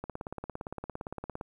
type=click train; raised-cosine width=1 ms; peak=-23 dBFS; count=25; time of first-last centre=0.04-1.411 s; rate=17.5 Hz; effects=10-bit